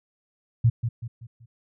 sine tone with echo, 116.54 Hz, A#2, in tune, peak -14 dBFS, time 0.64-0.7 s, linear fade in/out 10 ms, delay 190 ms, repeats 4, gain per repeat -8 dB, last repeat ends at 1.46 s, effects none

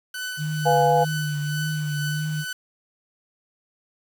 sawtooth tone with tremolo, 1502 Hz, F#6, 26 cents sharp, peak -24 dBFS, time 0.14-2.53 s, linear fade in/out 5 ms, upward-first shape triangle, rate 2.2 Hz, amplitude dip 65%
sine tone with vibrato, 150.5 Hz, D3, 43 cents sharp, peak -24 dBFS, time 0.37-2.45 s, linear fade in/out 50 ms, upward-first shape triangle, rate 1.7 Hz, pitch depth 49 cents each way
sine chord, F diminished, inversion second, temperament equal, 493.9 / 698.5 / 830.6 Hz, Cb5 / F5 / Ab5, 0 / 0 / 0 cents, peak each -20 dBFS, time 0.65-1.05 s, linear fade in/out 20 ms
effects 7-bit

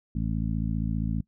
harmonic tone, 55.1 Hz, A1, 3 cents sharp, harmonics 1 / 2 / 3 / 4 / 5, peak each -30 / -32 / -31 / -32 / -38 dBFS, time 0.15-1.21 s, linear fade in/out 5 ms, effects noise-tail reverb RT60 0.1 s tail -22 dB re dry

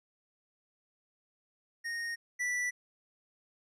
square tone pair in turn, 1857 / 1967.4 Hz, A#6 / B6, -7 / -7 cents, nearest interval minor second, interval 100 cents, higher second, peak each -35 / -31 dBFS, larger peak second, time 1.84-2.16 / 2.39-2.71 s, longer neither, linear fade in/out 20 ms, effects low-pass 9000 Hz 12 dB/octave

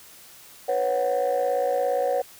sine chord, B suspended second, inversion none, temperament equal with one note detuned, 493.9 / 551.2 / 740 Hz, B4 / C#5 / F#5, 0 / -10 / 0 cents, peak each -24 / -23 / -25 dBFS, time 0.68-2.22 s, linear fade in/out 10 ms, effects tanh soft clip ceiling -16 dBFS + white hiss -48 dBFS RMS until 2.39 s

